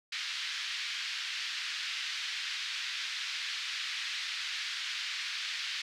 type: band-pass noise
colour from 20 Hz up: white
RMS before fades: -37 dBFS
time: 0.12-5.82 s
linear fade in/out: 5 ms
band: 1600 to 4500 Hz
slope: 24 dB/octave
effects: none